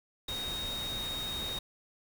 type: tone in noise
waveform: sine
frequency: 3734 Hz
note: A#7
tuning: 2 cents sharp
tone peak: -35 dBFS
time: 0.28-1.59 s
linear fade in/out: 5 ms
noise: pink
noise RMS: -41 dBFS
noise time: 0.28-1.59 s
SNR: +3 dB
effects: none